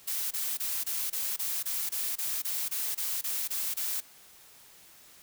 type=noise bursts; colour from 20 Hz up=blue; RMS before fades=-32 dBFS; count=15; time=0.07-4.006 s; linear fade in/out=10 ms; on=240 ms; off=24 ms; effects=white hiss -55 dBFS RMS until 5.22 s